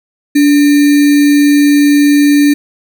sine tone with sample-and-hold, 289.2 Hz, D4, 27 cents flat, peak -4 dBFS, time 0.35-2.54 s, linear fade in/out 10 ms, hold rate 2100 Hz, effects none

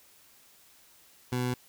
20% pulse tone, 124.7 Hz, B2, 17 cents sharp, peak -23 dBFS, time 1.32-1.54 s, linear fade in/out 5 ms, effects white hiss -59 dBFS RMS until 1.68 s

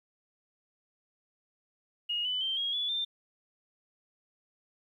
sine tone with pitch steps, 2870 / 3001 / 3137 / 3280 / 3429 / 3585 Hz, F7 / F#7 / G7 / G#7 / A7 / A7, +47 / +24 / +1 / -22 / -45 / +32 cents, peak -29 dBFS, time 2.09-3.05 s, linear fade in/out 10 ms, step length 160 ms, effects 11-bit

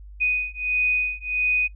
sine beating tone pair, 2489 / 2490.5 Hz, D#7 / D#7, 0 / +1 cents, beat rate 1.5 Hz, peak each -24 dBFS, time 0.2-1.68 s, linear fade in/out 20 ms, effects noise-tail reverb RT60 0.1 s tail -19 dB re dry + added 50 Hz sine -39 dBFS peak until 1.75 s

